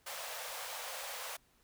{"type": "high-pass noise", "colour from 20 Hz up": "pink", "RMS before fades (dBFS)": -43, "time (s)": [0.06, 1.37], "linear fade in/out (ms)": 10, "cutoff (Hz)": 490, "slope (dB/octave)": 96, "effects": ["pink hiss -70 dBFS RMS until 1.63 s"]}